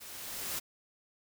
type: noise with level ramp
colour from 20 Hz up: white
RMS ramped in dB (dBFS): -48 to -35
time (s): 0-0.6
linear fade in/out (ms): 20
effects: none